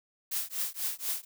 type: noise with tremolo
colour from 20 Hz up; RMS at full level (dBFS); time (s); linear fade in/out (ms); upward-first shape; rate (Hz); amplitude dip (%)
blue; -30; 0.31-1.25; 10; triangle; 4.1; 100
effects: none